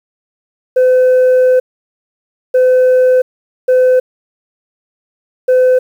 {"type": "tone bursts at uneven times", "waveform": "sine", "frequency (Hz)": 509, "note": "C5", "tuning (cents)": -48, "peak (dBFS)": -3, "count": 4, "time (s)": [[0.76, 1.6], [2.54, 3.22], [3.68, 4], [5.48, 5.79]], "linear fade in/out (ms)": 10, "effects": ["tanh soft clip ceiling -5 dBFS", "7-bit"]}